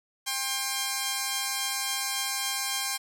5% pulse tone pair together, 797.1 / 1064 Hz, G5 / C6, +29 / +29 cents, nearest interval perfect fourth, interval 500 cents, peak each -19 dBFS, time 0.26-2.98 s, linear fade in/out 20 ms, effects none

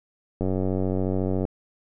click train, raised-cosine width 2 ms, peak -13 dBFS, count 99, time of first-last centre 0.41-1.451 s, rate 94.1 Hz, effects none

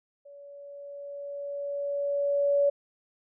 sine tone with level ramp, 568 Hz, C#5, 42 cents sharp, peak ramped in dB -46 to -19 dBFS, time 0.25-2.7 s, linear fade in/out 10 ms, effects none

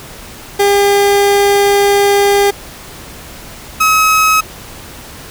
30% pulse tone pair in turn, 402.8 / 1278.8 Hz, G4 / D#6, +47 / +47 cents, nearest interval octave + minor sixth, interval 2000 cents, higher second, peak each -5 dBFS, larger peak neither, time 0.59-2.51 / 3.8-4.41 s, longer first, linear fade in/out 10 ms, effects pink hiss -32 dBFS RMS until 5.3 s

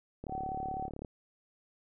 click train, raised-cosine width 2 ms, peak -28 dBFS, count 30, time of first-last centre 0.24-1.048 s, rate 35.9 Hz
sine tone, 760 Hz, F#5, 46 cents sharp, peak -35 dBFS, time 0.28-0.9 s, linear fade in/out 50 ms
effects none

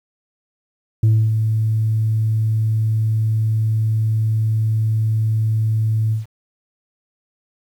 sine tone with ADSR envelope, 110 Hz, A2, in tune, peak -7 dBFS, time 1.03-6.26 s, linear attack 5 ms, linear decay 270 ms, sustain -7 dB, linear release 140 ms, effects tanh soft clip ceiling -9 dBFS + 8-bit

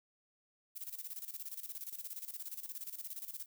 violet noise with tremolo, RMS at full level -43 dBFS, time 0.75-3.46 s, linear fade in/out 20 ms, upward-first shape square, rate 17 Hz, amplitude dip 75%, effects none

